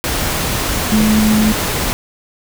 sine tone in noise, 215.3 Hz, A3, 37 cents flat, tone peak -10 dBFS, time 0.92-1.52 s, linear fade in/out 0 ms, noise pink, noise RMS -18 dBFS, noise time 0.04-1.93 s, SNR +5 dB, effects none

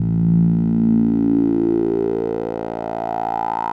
10% pulse tone with band-pass filter sweep, 56.3 Hz, A1, 40 cents sharp, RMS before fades -18 dBFS, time 0-3.72 s, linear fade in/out 5 ms, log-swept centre 140 to 960 Hz, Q 6.7, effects none

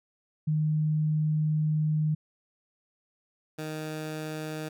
sine / 15% pulse tone pair in turn, 153.9 / 155.33 Hz, D#3 / D#3, -19 / -3 cents, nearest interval unison, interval 16 cents, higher second, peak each -23 / -27 dBFS, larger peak first, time 0.47-2.15 / 3.58-4.69 s, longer first, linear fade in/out 10 ms, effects none

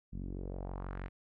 sawtooth tone with low-pass filter sweep, 46.25 Hz, F#1, in tune, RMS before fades -41 dBFS, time 0.12-1.09 s, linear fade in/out 20 ms, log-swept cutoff 200 to 2200 Hz, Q 2.1, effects none

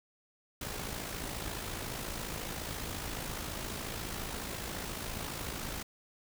pink noise with amplitude modulation, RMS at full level -37 dBFS, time 0.61-5.83 s, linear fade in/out 5 ms, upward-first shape sine, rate 54.4 Hz, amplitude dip 50%, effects none

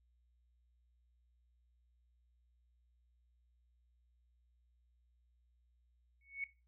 sine tone with exponential growth, 2216 Hz, C#7, 1 cent flat, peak -34 dBFS, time 6.21-6.44 s, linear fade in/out 2 ms, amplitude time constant 48 ms, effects noise-tail reverb RT60 0.3 s tail -18 dB re dry + added 60 Hz sine -70 dBFS peak until 6.67 s

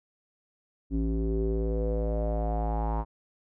square tone with low-pass filter sweep, 55 Hz, A1, in tune, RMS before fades -28 dBFS, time 0.9-3.05 s, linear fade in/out 50 ms, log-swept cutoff 290 to 950 Hz, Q 5.9, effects none

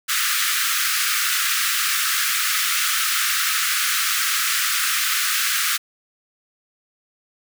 pink high-pass noise, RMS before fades -21 dBFS, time 0.08-5.78 s, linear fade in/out 20 ms, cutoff 1200 Hz, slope 96 dB/octave, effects none

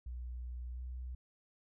sine tone with pitch glide, 61.1 to 62.49 Hz, B1 to B1, -18 to +21 cents, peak -40 dBFS, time 0.06-1.15 s, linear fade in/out 5 ms, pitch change +39 cents, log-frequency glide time 0.74-0.79 s, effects none

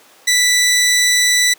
15% pulse tone, 1975.5 Hz, B6, in tune, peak -5 dBFS, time 0.27-1.54 s, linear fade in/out 10 ms, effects pink hiss -46 dBFS RMS until 1.58 s + high-pass 400 Hz 12 dB/octave

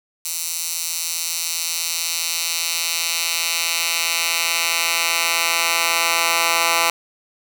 10% pulse tone with high-pass filter sweep, 167.6 Hz, E3, 29 cents sharp, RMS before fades -21 dBFS, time 0.25-6.9 s, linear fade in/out 2 ms, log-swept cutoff 6700 to 1300 Hz, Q 0.88, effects none

